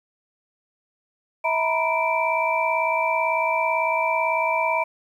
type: tone cluster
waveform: sine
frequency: 647 / 930 / 988 / 2336 Hz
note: E5 / A#5 / B5 / D7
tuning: -32 / -4 / 0 / -10 cents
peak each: -25 dBFS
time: 1.44-4.84 s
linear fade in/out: 10 ms
effects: 9-bit